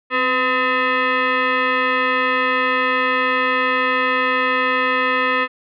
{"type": "tone with frequency modulation", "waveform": "sine", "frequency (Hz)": 261.6, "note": "C4", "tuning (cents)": 0, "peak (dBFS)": -15, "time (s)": [0.1, 5.48], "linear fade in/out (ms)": 50, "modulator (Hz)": 766, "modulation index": 2.9, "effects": []}